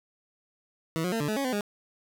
20% pulse tone with pitch steps, 162.1 / 180.4 / 226.8 / 146.9 / 214.8 / 276.4 / 254.9 / 205.5 Hz, E3 / F#3 / A#3 / D3 / A3 / C#4 / C4 / G#3, -29 / -44 / -47 / +1 / -41 / -5 / -45 / -18 cents, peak -22 dBFS, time 0.96-1.608 s, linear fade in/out 0 ms, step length 81 ms, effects none

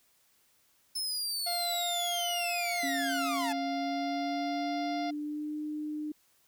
sawtooth linear sweep, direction down, 5270 to 830.6 Hz, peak -29 dBFS, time 0.95-3.53 s, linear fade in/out 10 ms
harmonic tone, 698.5 Hz, F5, in tune, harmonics 1 / 2 / 3 / 4 / 5 / 6 / 7 / 8, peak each -33 / -48 / -44 / -53 / -48 / -51 / -49 / -53 dBFS, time 1.46-5.11 s, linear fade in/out 10 ms
sine tone with pitch glide, 274.1 to 302.4 Hz, C#4 to D#4, -19 to -49 cents, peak -33 dBFS, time 2.83-6.12 s, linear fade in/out 5 ms, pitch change +170 cents, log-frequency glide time 3.6-5.57 s
effects white hiss -68 dBFS RMS until 6.47 s

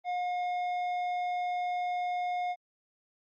sine tone with tanh clipping, 717 Hz, F5, 45 cents sharp, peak -31 dBFS, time 0.04-2.56 s, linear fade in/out 50 ms, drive 9 dB, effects Opus 32 kbps

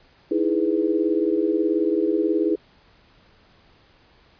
sine chord, E major seventh, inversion third, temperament equal, 311.1 / 329.6 / 415.3 / 493.9 Hz, D#4 / E4 / G#4 / B4, 0 / 0 / 0 / 0 cents, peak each -25 / -22 / -23 / -28 dBFS, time 0.31-2.56 s, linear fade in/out 5 ms, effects pink hiss -56 dBFS RMS until 4.39 s + resampled to 11025 Hz

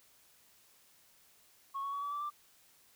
sine tone with pitch steps, 1098 / 1114 / 1130.2 / 1146.6 / 1163.3 / 1180.2 Hz, C#6 / C#6 / C#6 / D6 / D6 / D6, -17 / +8 / +33 / -42 / -17 / +8 cents, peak -34 dBFS, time 1.74-2.304 s, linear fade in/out 20 ms, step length 94 ms, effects tanh soft clip ceiling -32 dBFS + white hiss -65 dBFS RMS until 2.95 s

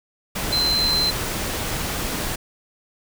sine tone in noise, 4089 Hz, C8, 41 cents flat, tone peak -18 dBFS, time 0.52-1.11 s, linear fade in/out 10 ms, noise pink, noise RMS -26 dBFS, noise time 0.35-2.36 s, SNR +5 dB, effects none

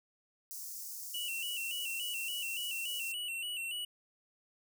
white high-pass noise, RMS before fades -44 dBFS, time 0.51-3.12 s, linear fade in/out 0 ms, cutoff 5100 Hz, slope 48 dB/octave
square tone with vibrato, 2823 Hz, F7, 18 cents sharp, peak -37 dBFS, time 1.14-3.85 s, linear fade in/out 5 ms, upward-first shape square, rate 3.5 Hz, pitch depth 68 cents each way
effects none

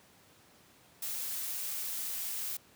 blue noise, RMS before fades -37 dBFS, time 1.02-2.57 s, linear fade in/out 5 ms, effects pink hiss -61 dBFS RMS until 2.75 s + high-pass 100 Hz 12 dB/octave

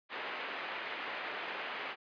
white low-pass noise, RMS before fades -40 dBFS, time 0.09-1.96 s, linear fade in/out 50 ms, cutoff 2700 Hz, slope 24 dB/octave, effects high-pass 400 Hz 12 dB/octave + resampled to 11025 Hz

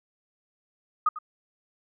sine tone with echo, 1242 Hz, D#6, 3 cents flat, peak -18 dBFS, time 1.06-1.09 s, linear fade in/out 5 ms, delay 98 ms, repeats 1, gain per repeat -15 dB, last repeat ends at 1.188 s, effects none

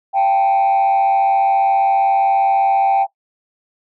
sine tone with frequency modulation, 784 Hz, G5, in tune, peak -9 dBFS, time 0.13-3.07 s, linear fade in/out 50 ms, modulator 94.8 Hz, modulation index 0.5, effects noise-tail reverb RT60 0.1 s tail -17 dB re dry + tanh soft clip ceiling -10 dBFS

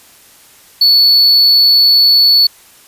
triangle tone, 4435 Hz, C#8, in tune, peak -4 dBFS, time 0.81-2.47 s, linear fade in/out 5 ms, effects white hiss -43 dBFS RMS until 2.87 s + resampled to 32000 Hz

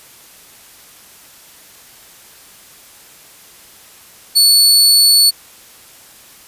sawtooth tone, 4435 Hz, C#8, in tune, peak -4 dBFS, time 4.35-5.31 s, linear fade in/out 20 ms, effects white hiss -42 dBFS RMS until 6.47 s + resampled to 32000 Hz

